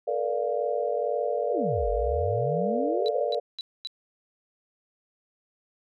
sine chord, B half-diminished seventh, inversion third, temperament equal with one note detuned, 440 / 482 / 587.3 / 698.5 Hz, A4 / B4 / D5 / F5, 0 / -42 / 0 / 0 cents, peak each -31 / -29 / -29 / -32 dBFS, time 0.07-3.4 s, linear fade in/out 10 ms
sine exponential two-way sweep, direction down then up, 622.3 to 45.23 to 622.3 Hz, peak -28 dBFS, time 1.47-3.26 s, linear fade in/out 50 ms, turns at 1.89 s
sine tone bursts, 3951 Hz, B7, in tune, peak -31 dBFS, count 4, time 3.06-3.872 s, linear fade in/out 0 ms, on 23 ms, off 240 ms
effects none

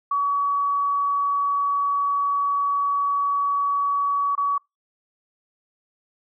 sine tone with dropouts, 1133 Hz, C#6, 37 cents sharp, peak -19 dBFS, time 0.11-4.58 s, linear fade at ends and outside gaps 5 ms, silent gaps 4.353-4.377 s, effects noise-tail reverb RT60 0.2 s tail -26 dB re dry

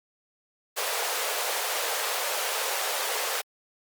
pink high-pass noise, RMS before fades -29 dBFS, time 0.76-3.42 s, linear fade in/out 20 ms, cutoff 440 Hz, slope 48 dB/octave, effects Opus 48 kbps

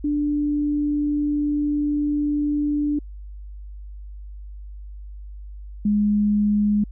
sine tone pair in turn, 293.7 / 207.7 Hz, D4 / G#3, 0 / 0 cents, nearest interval tritone, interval 600 cents, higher first, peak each -19 / -16 dBFS, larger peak second, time 0.04-2.99 / 5.85-6.84 s, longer first, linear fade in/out 5 ms, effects added 50 Hz sine -34 dBFS peak until 6.91 s

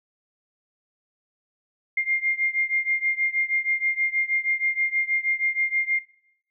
sine beating tone pair, 2111 / 2117.3 Hz, C7 / C7, +15 / +20 cents, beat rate 6.3 Hz, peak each -25 dBFS, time 1.97-5.99 s, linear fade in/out 5 ms, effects noise-tail reverb RT60 0.7 s tail -17 dB re dry

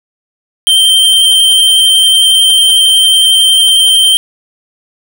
square tone with vibrato, 3136 Hz, G7, in tune, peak -5 dBFS, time 0.67-4.17 s, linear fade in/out 0 ms, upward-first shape square, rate 11 Hz, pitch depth 9 cents each way, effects none

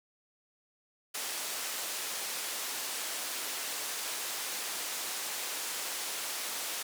white band-pass noise, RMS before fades -37 dBFS, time 1.14-6.83 s, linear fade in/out 10 ms, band 360 to 11000 Hz, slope 12 dB/octave, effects none

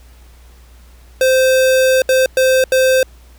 square tone bursts at uneven times, 520 Hz, C5, 11 cents flat, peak -10 dBFS, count 4, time 1.21-2.02 / 2.09-2.26 / 2.37-2.64 / 2.72-3.03 s, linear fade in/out 2 ms, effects added 60 Hz sine -40 dBFS peak until 3.38 s + pink hiss -50 dBFS RMS until 3.38 s

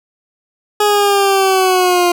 20% pulse linear sweep, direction down, 418.8 to 349.2 Hz, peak -5 dBFS, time 0.8-2.12 s, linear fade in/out 5 ms, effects none

